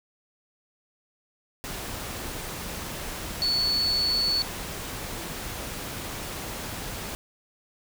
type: tone in noise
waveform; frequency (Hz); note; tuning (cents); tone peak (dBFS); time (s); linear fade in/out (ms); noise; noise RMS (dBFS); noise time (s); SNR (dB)
sine; 4435; C#8; 0; -22; 3.42-4.42; 0; pink; -35; 1.64-7.15; +10
effects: none